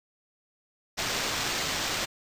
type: noise with sample-and-hold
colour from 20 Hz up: white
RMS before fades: -30 dBFS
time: 0.97-2.06 s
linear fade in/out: 20 ms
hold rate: 11025 Hz
effects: resampled to 32000 Hz